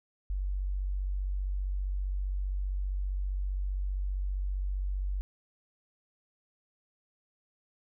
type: tone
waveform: sine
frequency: 47.6 Hz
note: F#1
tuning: 50 cents sharp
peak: -29 dBFS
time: 0.3-5.21 s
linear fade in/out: 0 ms
effects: none